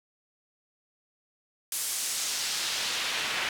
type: noise with band-pass filter sweep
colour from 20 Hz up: pink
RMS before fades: -31 dBFS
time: 1.72-3.49 s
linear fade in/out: 2 ms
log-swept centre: 10000 to 2200 Hz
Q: 1
effects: none